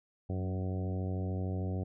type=harmonic tone with a mistuned harmonic; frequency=93.4 Hz; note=F#2; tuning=17 cents sharp; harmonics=1 / 2 / 3 / 4 / 5 / 6 / 7 / 8; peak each=-33 / -39 / -43 / -45 / -47 / -49 / -50 / -51 dBFS; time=0.29-1.84 s; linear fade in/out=10 ms; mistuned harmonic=2; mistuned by=-24 cents; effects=none